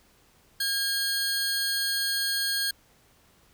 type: tone pair together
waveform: sawtooth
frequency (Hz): 1620 / 4325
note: G#6 / C#8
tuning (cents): -43 / -43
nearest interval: octave + perfect fourth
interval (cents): 1700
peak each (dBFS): -25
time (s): 0.6-2.71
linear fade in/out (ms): 5
effects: pink hiss -61 dBFS RMS until 3.53 s